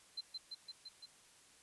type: tone with echo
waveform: sine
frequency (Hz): 4094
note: C8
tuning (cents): -38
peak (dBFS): -39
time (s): 0.17-0.21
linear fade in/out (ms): 10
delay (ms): 170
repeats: 5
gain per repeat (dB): -2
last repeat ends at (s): 1.06
effects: white hiss -64 dBFS RMS until 1.62 s + resampled to 24000 Hz